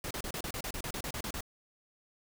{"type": "noise bursts", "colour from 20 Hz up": "pink", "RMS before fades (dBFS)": -38, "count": 14, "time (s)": [0.04, 1.407], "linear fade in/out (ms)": 2, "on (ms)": 67, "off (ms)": 33, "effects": []}